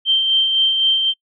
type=tone with tremolo; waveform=sine; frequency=3136 Hz; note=G7; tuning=in tune; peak=-11 dBFS; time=0.05-1.14 s; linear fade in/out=50 ms; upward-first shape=sine; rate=3.9 Hz; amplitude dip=40%; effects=noise-tail reverb RT60 0.1 s tail -25 dB re dry